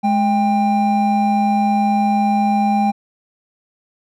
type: tone pair together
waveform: triangle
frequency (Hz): 210.5 / 796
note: G#3 / G5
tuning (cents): +24 / +26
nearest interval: octave + major seventh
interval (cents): 2302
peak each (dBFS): -14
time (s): 0.03-2.92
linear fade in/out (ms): 20
effects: none

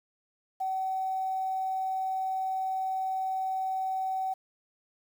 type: tone with quantisation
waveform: sine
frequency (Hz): 760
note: F#5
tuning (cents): +46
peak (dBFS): -28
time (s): 0.6-4.34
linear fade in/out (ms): 10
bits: 9
effects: none

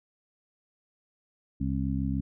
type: harmonic tone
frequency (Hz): 66.8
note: C2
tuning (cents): +36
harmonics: 1 / 2 / 3 / 4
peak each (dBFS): -32 / -32 / -32 / -32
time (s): 1.6-2.21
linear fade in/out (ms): 10
effects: none

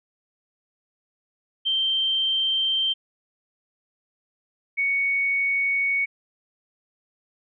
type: tone pair in turn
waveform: sine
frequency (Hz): 3136 / 2227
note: G7 / C#7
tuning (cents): 0 / +7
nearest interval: tritone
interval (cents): 593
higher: first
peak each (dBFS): -20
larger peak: neither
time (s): 1.65-2.94 / 4.77-6.06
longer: neither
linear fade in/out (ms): 20
effects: none

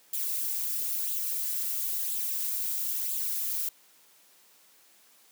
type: noise with flanger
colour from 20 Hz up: violet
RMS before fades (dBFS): -31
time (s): 0.13-3.69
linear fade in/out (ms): 5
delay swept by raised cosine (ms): 0.26 to 3.66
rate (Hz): 1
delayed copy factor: +0.55
effects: white hiss -60 dBFS RMS until 5.31 s + high-pass 200 Hz 12 dB/octave

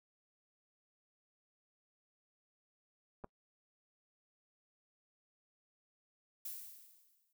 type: clicks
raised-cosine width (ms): 1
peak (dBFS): -39 / -31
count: 2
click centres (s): 3.239 / 3.244
type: noise with exponential decay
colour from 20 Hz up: violet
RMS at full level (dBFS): -42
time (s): 6.45-7.33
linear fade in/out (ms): 5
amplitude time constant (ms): 190
effects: noise-tail reverb RT60 0.1 s tail -25 dB re dry

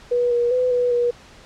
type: tone with pitch steps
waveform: sine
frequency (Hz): 486.6 / 478.2 / 503 / 491 / 481.6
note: B4 / A#4 / B4 / B4 / B4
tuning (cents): -26 / +44 / +32 / -10 / -44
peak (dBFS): -16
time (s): 0.11-1.11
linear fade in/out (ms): 10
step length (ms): 200
effects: pink hiss -46 dBFS RMS until 1.45 s + low-pass 6000 Hz 12 dB/octave

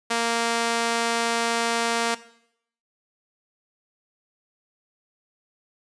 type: tone with high-pass filter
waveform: sawtooth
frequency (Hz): 232.2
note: A#3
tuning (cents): -7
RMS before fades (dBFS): -24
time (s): 0.1-2.15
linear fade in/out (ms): 10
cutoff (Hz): 520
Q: 0.52
effects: noise-tail reverb RT60 0.7 s tail -17 dB re dry + resampled to 22050 Hz

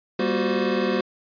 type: tone cluster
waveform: square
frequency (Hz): 197.4 / 238.4 / 360.4 / 378.9 / 517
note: G3 / A#3 / F#4 / F#4 / C5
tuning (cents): +12 / +39 / -45 / +41 / -21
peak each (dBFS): -28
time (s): 0.19-1.01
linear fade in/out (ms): 5
effects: resampled to 11025 Hz

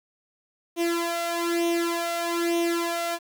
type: tone with flanger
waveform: sawtooth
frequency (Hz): 340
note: F4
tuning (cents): -46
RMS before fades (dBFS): -26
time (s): 0.76-3.19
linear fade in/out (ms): 50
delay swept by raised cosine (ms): 0.32 to 1.42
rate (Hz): 1.1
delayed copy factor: +0.8
effects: 9-bit

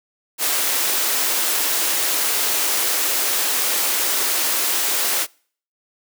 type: high-pass noise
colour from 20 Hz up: white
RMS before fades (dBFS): -20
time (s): 0.38-5.27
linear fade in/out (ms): 50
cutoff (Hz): 290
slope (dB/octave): 24
effects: noise-tail reverb RT60 0.5 s tail -26 dB re dry

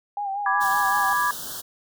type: tone with vibrato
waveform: sine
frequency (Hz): 800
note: G5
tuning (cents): +35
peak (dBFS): -25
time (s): 0.17-1.13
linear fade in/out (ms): 2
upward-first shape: sine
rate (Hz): 5.3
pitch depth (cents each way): 56
type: chord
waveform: sine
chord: G# diminished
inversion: first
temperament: equal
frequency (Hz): 987.8 / 1174.7 / 1661.2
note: B5 / D6 / G#6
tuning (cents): 0 / 0 / 0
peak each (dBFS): -24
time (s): 0.46-1.31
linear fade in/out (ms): 2
type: band-stop noise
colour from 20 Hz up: white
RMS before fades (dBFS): -34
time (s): 0.6-1.62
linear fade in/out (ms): 20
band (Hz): 1700 to 3000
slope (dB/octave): 96
effects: none

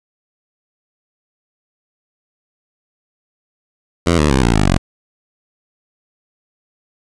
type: tone with pitch steps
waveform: 10% pulse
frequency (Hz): 85.3 / 75.12 / 66.16 / 58.26 / 51.31 / 45.19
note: F2 / D2 / C2 / A#1 / G#1 / F#1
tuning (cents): -40 / +40 / +20 / 0 / -20 / -40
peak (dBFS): -3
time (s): 4.06-4.78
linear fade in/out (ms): 10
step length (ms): 120
effects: resampled to 22050 Hz + 7-bit

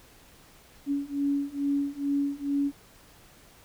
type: beating tone pair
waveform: sine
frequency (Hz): 281.2 / 283.5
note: C#4 / C#4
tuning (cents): +25 / +39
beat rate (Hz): 2.3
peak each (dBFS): -29 / -28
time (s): 0.86-2.72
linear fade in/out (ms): 50
effects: pink hiss -55 dBFS RMS until 3.64 s

